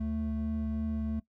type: tone pair together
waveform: triangle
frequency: 74.5 / 220.6 Hz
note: D2 / A3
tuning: +25 / +5 cents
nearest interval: octave + perfect fifth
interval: 1880 cents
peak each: -32 / -29 dBFS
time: 0-1.2 s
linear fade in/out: 10 ms
effects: noise-tail reverb RT60 0.1 s tail -19 dB re dry + tanh soft clip ceiling -22 dBFS